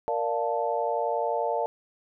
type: chord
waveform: sine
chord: Bb major seventh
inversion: none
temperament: equal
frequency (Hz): 466.2 / 587.3 / 698.5 / 880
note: Bb4 / D5 / F5 / A5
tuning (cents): 0 / 0 / 0 / 0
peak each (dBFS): -30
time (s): 0.08-1.66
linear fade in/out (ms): 0
effects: none